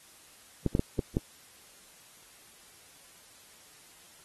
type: clicks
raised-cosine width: 3 ms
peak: -12 dBFS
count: 5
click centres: 0.663 / 0.751 / 0.794 / 0.992 / 1.169 s
effects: white hiss -56 dBFS RMS until 4.24 s + AAC 32 kbps